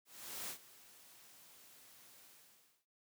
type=noise with ADSR envelope; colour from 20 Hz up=white; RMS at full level=-43 dBFS; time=0.05-2.86 s; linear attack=430 ms; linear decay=99 ms; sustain=-18 dB; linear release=610 ms; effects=high-pass 100 Hz 12 dB/octave